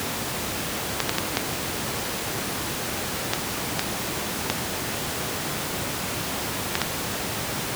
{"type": "clicks", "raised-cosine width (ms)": 0.2, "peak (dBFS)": -3, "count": 9, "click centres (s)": [1.003, 1.094, 1.184, 1.371, 3.335, 3.794, 4.5, 6.754, 6.817], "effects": ["pink hiss -28 dBFS RMS until 7.75 s", "high-pass 100 Hz 12 dB/octave"]}